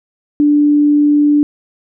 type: tone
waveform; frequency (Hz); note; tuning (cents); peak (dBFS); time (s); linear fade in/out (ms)
sine; 293.7; D4; 0; -7; 0.4-1.43; 0
effects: none